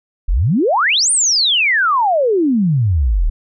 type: exponential two-way sweep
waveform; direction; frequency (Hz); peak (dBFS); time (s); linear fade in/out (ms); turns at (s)
sine; up then down; 34.52 to 9397 to 34.52; -11; 0.28-3.3; 10; 1.11
effects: none